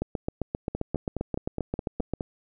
two click trains, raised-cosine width 2 ms, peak -16 / -14 dBFS, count 8 / 17, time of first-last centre 0.75-2.208 / 0.02-2.136 s, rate 4.8 / 7.56 Hz, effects none

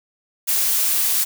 blue noise, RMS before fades -19 dBFS, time 0.47-1.25 s, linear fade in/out 20 ms, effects none

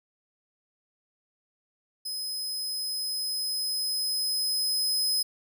sawtooth tone with level ramp, 5070 Hz, D#8, 32 cents sharp, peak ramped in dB -29 to -21 dBFS, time 2.05-5.23 s, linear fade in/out 10 ms, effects none

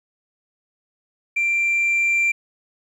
sine tone with level ramp, 2362 Hz, D7, 9 cents sharp, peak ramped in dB -16 to -13 dBFS, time 1.36-2.32 s, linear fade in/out 10 ms, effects tanh soft clip ceiling -15 dBFS + 9-bit

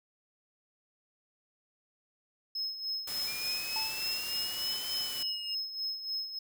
triangle tone with tremolo, 5170 Hz, E8, 34 cents flat, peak -30 dBFS, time 2.55-6.39 s, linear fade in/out 5 ms, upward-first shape sine, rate 3.4 Hz, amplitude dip 65%
white noise, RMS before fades -41 dBFS, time 3.07-5.23 s, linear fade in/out 5 ms
triangle exponential two-way sweep, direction up then down, 2384 to 3076 to 2822 Hz, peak -38 dBFS, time 3.27-5.55 s, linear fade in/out 10 ms, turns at 4.89 s
square tone with exponential decay, 880 Hz, A5, in tune, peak -36 dBFS, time 3.76-4.18 s, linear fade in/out 0 ms, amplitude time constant 91 ms
effects none

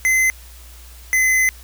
square tone pair in turn, 2052 / 2038 Hz, C7 / C7, -34 / -46 cents, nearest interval unison, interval 12 cents, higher first, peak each -14 dBFS, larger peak neither, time 0.05-0.3 / 1.13-1.49 s, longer second, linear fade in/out 0 ms, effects added 60 Hz sine -39 dBFS peak until 1.63 s + white hiss -45 dBFS RMS until 1.63 s

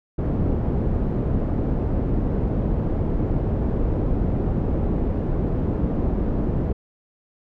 pink low-pass noise, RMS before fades -22 dBFS, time 0.18-6.73 s, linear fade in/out 10 ms, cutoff 400 Hz, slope 12 dB/octave, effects none

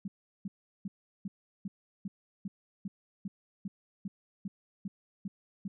sine tone bursts, 194.8 Hz, G3, 11 cents flat, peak -34 dBFS, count 15, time 0.05-5.68 s, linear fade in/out 5 ms, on 30 ms, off 370 ms, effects none

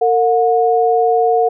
sine tone pair together, 455.8 / 724 Hz, A#4 / F#5, -39 / -38 cents, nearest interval minor sixth, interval 801 cents, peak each -13 dBFS, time 0.01-1.49 s, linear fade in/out 10 ms, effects none

